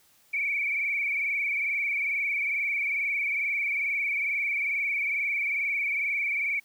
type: tone with frequency modulation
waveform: sine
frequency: 2284 Hz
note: D7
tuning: 49 cents flat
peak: -25 dBFS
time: 0.33-6.6 s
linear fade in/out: 10 ms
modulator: 22.3 Hz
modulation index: 3.8
effects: white hiss -62 dBFS RMS until 6.64 s